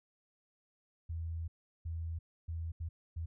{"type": "tone bursts at uneven times", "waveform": "sine", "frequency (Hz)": 82.41, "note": "E2", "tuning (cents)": 0, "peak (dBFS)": -36, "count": 5, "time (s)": [[1.09, 1.48], [1.85, 2.19], [2.48, 2.72], [2.8, 2.89], [3.16, 3.26]], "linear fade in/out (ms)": 10, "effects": []}